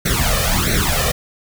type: noise with flanger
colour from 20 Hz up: pink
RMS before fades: -17 dBFS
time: 0.05-1.12 s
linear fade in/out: 10 ms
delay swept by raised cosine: 0.49 to 1.69 ms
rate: 1.5 Hz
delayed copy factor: +0.9
effects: none